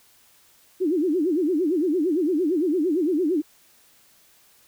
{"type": "tone with vibrato", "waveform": "sine", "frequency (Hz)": 331.3, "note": "E4", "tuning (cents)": 9, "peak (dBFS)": -19, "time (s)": [0.8, 3.42], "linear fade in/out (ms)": 20, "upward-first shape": "sine", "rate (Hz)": 8.8, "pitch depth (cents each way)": 240, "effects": ["white hiss -57 dBFS RMS until 4.67 s"]}